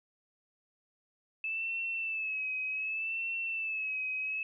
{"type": "tone with vibrato", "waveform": "sine", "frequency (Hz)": 2616, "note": "E7", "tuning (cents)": -14, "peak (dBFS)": -32, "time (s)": [1.44, 4.43], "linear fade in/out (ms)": 2, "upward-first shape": "sine", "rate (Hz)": 0.66, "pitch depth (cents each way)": 58, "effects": []}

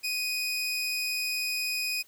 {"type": "tone pair together", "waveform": "25% pulse", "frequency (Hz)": [2489, 5274], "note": ["D#7", "E8"], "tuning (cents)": [0, 0], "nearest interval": "octave + minor second", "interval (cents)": 1300, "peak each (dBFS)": [-25, -32], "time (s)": [0.03, 2.03], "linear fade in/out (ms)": 20, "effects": ["white hiss -59 dBFS RMS until 2.07 s"]}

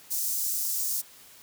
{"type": "high-pass noise", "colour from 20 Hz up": "white", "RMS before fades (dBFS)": -29, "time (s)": [0.1, 1.02], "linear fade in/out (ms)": 20, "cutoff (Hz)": 5600, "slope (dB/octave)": 24, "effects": ["white hiss -52 dBFS RMS until 1.42 s"]}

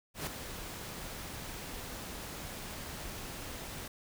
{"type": "noise with ADSR envelope", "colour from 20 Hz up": "pink", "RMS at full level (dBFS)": -35, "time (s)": [0.14, 3.88], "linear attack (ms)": 130, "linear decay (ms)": 4, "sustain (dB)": -8, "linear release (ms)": 5, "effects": []}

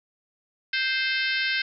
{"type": "harmonic tone with a mistuned harmonic", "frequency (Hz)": 523.3, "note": "C5", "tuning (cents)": 0, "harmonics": [3, 4, 5, 6, 7, 8, 9, 10], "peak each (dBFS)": [-27, -29, -31, -33, -34, -35, -36, -37], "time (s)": [0.73, 1.62], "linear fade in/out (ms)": 5, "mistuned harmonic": 6, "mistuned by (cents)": -18, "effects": []}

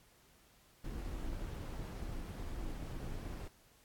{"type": "noise with amplitude modulation", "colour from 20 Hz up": "brown", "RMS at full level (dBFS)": -40, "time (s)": [0.84, 3.48], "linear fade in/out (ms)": 5, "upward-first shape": "sine", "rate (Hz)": 293, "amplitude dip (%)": 45, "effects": ["pink hiss -66 dBFS RMS until 3.84 s", "AAC 64 kbps"]}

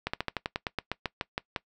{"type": "slowing click train", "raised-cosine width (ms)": 0.3, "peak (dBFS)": -13, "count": 14, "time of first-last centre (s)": [0.07, 1.562], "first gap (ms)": 65, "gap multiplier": 1.09, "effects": ["noise-tail reverb RT60 0.1 s tail -21 dB re dry"]}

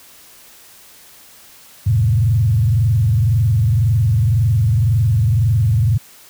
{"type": "tone with frequency modulation", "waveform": "sine", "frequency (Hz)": 110, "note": "A2", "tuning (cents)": 0, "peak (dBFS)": -11, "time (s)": [1.86, 5.98], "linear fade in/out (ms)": 10, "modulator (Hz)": 21.9, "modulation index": 1, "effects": ["white hiss -44 dBFS RMS until 6.29 s"]}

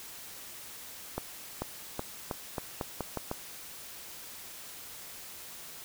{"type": "accelerating click train", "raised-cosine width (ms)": 1, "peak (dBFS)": -18, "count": 9, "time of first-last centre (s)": [1.18, 3.314], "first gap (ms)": 440, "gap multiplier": 0.85, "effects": ["white hiss -46 dBFS RMS until 5.84 s"]}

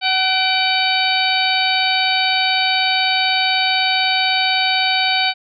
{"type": "harmonic tone with a mistuned harmonic", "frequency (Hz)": 754, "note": "F#5", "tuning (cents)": 32, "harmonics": [1, 2, 3, 4, 5, 6], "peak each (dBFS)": [-20, -24, -20, -22, -22, -22], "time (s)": [0.01, 5.34], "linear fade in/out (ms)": 50, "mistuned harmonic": 3, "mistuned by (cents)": 56, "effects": []}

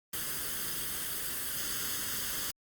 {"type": "noise with comb filter", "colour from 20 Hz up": "white", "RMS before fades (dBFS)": -35, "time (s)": [0.13, 2.51], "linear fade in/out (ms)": 5, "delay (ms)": 0.62, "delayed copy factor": 0.65, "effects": ["Opus 32 kbps"]}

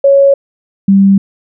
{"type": "tone pair in turn", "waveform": "sine", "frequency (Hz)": [554.4, 196.01], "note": ["C#5", "G3"], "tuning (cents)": [0, 0], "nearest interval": "octave + tritone", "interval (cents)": 1800, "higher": "first", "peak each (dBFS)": -3, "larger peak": "neither", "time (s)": [[0.04, 0.34], [0.88, 1.18]], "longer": "neither", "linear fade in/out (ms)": 5, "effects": []}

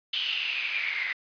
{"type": "noise with band-pass filter sweep", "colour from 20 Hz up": "white", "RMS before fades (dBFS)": -30, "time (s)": [0.13, 1.13], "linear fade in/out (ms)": 5, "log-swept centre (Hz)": [3100, 2000], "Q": 8.5, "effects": ["resampled to 11025 Hz"]}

